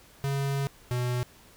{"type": "tone pair in turn", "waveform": "square", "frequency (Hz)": [138.59, 123.47], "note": ["C#3", "B2"], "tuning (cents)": [0, 0], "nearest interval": "major second", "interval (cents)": 200, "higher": "first", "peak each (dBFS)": -27, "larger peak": "neither", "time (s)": [[0.24, 0.67], [0.91, 1.23]], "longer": "first", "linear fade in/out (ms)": 0, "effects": ["pink hiss -55 dBFS RMS until 1.56 s"]}